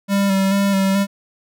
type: tone with vibrato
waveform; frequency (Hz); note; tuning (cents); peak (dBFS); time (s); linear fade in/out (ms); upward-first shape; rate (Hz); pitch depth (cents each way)
square; 196; G3; 0; -15; 0.08-1.07; 50; square; 2.3; 23
effects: none